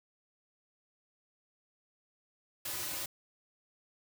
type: noise with comb filter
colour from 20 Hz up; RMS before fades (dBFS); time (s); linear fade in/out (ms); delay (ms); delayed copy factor
white; -38; 2.65-3.06; 5; 4.4; -1
effects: none